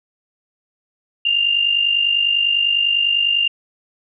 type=tone pair together; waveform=sine; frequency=2794 / 2844 Hz; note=F7 / F7; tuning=0 / +31 cents; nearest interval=unison; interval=31 cents; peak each=-15 / -21 dBFS; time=1.25-3.48 s; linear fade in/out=5 ms; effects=none